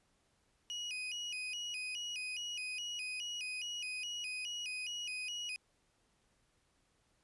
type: tone with vibrato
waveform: 35% pulse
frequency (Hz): 2694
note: E7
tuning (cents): +37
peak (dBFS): -37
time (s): 0.7-5.56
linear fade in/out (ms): 0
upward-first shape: square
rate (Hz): 2.4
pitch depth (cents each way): 130
effects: pink hiss -75 dBFS RMS until 7.23 s + resampled to 24000 Hz